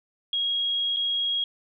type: tone with dropouts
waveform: sine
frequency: 3289 Hz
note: G#7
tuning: 18 cents flat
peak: -23 dBFS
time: 0.33-1.44 s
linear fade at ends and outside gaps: 2 ms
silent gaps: 0.963-0.968 s
effects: none